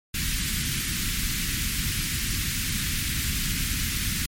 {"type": "band-stop noise", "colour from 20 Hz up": "pink", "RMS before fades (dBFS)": -27, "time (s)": [0.14, 4.26], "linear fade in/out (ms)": 5, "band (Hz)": [240, 1700], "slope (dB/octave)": 24, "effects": ["MP3 64 kbps"]}